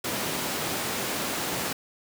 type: high-pass noise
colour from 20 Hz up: pink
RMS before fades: -30 dBFS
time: 0.04-1.73 s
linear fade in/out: 5 ms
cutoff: 170 Hz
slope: 12 dB/octave
effects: none